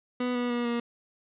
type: tone with pitch steps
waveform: 30% pulse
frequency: 247.8 / 244.1 / 240.5 / 236.9 Hz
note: B3 / B3 / B3 / A#3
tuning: +6 / -20 / -46 / +28 cents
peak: -24 dBFS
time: 0.2-0.8 s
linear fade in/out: 5 ms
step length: 150 ms
effects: resampled to 8000 Hz + 11-bit